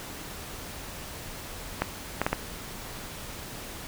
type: clicks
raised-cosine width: 0.5 ms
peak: -9 dBFS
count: 4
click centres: 1.82 / 2.216 / 2.265 / 2.33 s
effects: pink hiss -40 dBFS RMS until 3.87 s